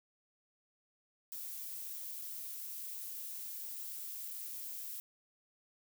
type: noise with dropouts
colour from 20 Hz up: violet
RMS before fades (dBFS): -44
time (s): 1.32-5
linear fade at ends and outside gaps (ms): 0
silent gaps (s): 2.216-2.22
effects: none